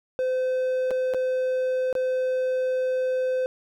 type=tone with dropouts; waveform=triangle; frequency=513 Hz; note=C5; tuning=34 cents flat; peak=-20 dBFS; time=0.19-3.46 s; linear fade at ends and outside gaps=0 ms; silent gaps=0.907-0.912 / 1.137-1.145 / 1.928-1.952 s; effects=none